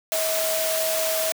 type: tone in noise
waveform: sine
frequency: 641 Hz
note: E5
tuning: 49 cents flat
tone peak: -24 dBFS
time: 0.12-1.32 s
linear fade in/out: 0 ms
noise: white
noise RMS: -26 dBFS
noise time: 0.12-1.32 s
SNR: -1 dB
effects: high-pass 400 Hz 12 dB/octave